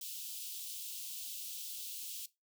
white high-pass noise, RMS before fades -44 dBFS, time 0.01-2.26 s, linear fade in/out 5 ms, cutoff 2800 Hz, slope 48 dB/octave, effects noise-tail reverb RT60 0.2 s tail -18 dB re dry

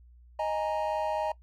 triangle chord, D# suspended fourth, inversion none, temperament just, 622.3 / 829.7 / 933.4 Hz, D#5 / G#5 / A#5, 0 / -2 / +2 cents, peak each -29 / -31 / -31 dBFS, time 0.39-1.32 s, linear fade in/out 5 ms, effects noise-tail reverb RT60 0.1 s tail -20 dB re dry + added 60 Hz sine -52 dBFS peak until 1.42 s

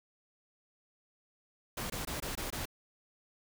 pink noise bursts, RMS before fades -38 dBFS, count 6, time 1.77-2.655 s, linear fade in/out 5 ms, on 130 ms, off 21 ms, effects none

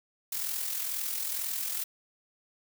blue noise with amplitude modulation, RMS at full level -31 dBFS, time 0.32-1.84 s, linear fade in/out 5 ms, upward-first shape sine, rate 42.1 Hz, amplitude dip 50%, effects none

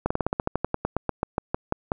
slowing click train, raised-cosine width 1 ms, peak -9 dBFS, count 19, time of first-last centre 0.06-1.919 s, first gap 45 ms, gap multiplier 1.09, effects none

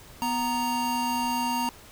square tone pair together, 246.9 / 932.3 Hz, B3 / A#5, 0 / 0 cents, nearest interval octave + major seventh, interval 2300 cents, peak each -31 / -27 dBFS, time 0.22-1.69 s, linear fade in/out 0 ms, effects pink hiss -49 dBFS RMS until 1.91 s

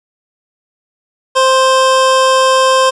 square tone pair together, 523.3 / 1048.9 Hz, C5 / C6, 0 / +4 cents, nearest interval octave, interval 1204 cents, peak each -11 dBFS, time 1.35-2.91 s, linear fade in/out 20 ms, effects resampled to 22050 Hz + 7-bit

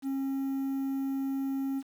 triangle tone, 271 Hz, C#4, 39 cents flat, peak -27 dBFS, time 0.02-1.83 s, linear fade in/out 50 ms, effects 9-bit

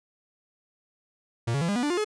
45% pulse tone with pitch steps, 116.54 / 140.2 / 168.66 / 202.9 / 244.1 / 293.7 / 353.3 / 425 Hz, A#2 / C#3 / E3 / G#3 / B3 / D4 / F4 / G#4, 0 / +20 / +40 / -40 / -20 / 0 / +20 / +40 cents, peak -24 dBFS, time 1.47-2.046 s, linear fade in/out 10 ms, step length 72 ms, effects resampled to 22050 Hz

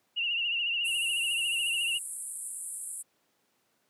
sine tone with vibrato, 2794 Hz, F7, in tune, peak -27 dBFS, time 0.16-1.99 s, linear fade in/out 20 ms, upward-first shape triangle, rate 14 Hz, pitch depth 81 cents each way
pink band-pass noise, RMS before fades -39 dBFS, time 0.84-3.03 s, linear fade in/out 20 ms, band 8100 to 11000 Hz, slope 96 dB/octave
effects pink hiss -72 dBFS RMS until 3.89 s + high-pass 200 Hz 12 dB/octave

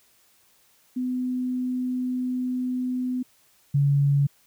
sine tone pair in turn, 252.3 / 141.52 Hz, B3 / C#3, +37 / +36 cents, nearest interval minor seventh, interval 1001 cents, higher first, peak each -24 / -17 dBFS, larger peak second, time 0.96-3.23 / 3.74-4.27 s, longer first, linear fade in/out 10 ms, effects white hiss -61 dBFS RMS until 4.46 s

